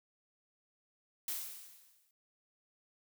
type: noise with exponential decay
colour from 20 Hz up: blue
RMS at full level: -36 dBFS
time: 1.28-2.11 s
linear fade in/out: 2 ms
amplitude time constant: 180 ms
effects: none